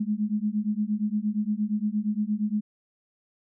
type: beating tone pair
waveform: sine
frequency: 206.6 / 215.2 Hz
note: G#3 / A3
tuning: -9 / -38 cents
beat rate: 8.6 Hz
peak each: -27 dBFS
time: 0-2.61 s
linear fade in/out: 10 ms
effects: none